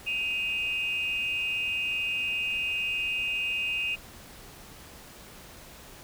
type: tone pair together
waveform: sine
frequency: 2519 / 2794 Hz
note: D#7 / F7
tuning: +21 / 0 cents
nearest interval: major second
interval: 179 cents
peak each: -28 / -31 dBFS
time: 0.06-3.96 s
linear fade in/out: 20 ms
effects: tanh soft clip ceiling -19 dBFS + pink hiss -48 dBFS RMS until 6.03 s